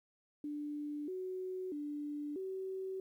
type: tone with pitch steps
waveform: sine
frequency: 294.9 / 371.5 / 293.8 / 379.9 Hz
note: D4 / F#4 / D4 / F#4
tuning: +7 / +7 / +1 / +46 cents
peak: -38 dBFS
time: 0.44-3 s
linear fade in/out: 2 ms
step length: 640 ms
effects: 12-bit